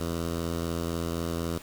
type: tone with notch filter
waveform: 10% pulse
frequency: 83.9 Hz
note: E2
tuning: 31 cents sharp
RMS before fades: -31 dBFS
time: 0-1.58 s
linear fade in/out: 5 ms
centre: 2100 Hz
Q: 1.6
effects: pink hiss -47 dBFS RMS until 1.62 s